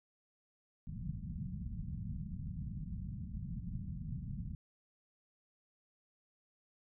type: low-pass noise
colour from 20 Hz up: white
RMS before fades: -42 dBFS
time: 0.87-4.55 s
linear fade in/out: 0 ms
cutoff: 200 Hz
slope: 48 dB/octave
effects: none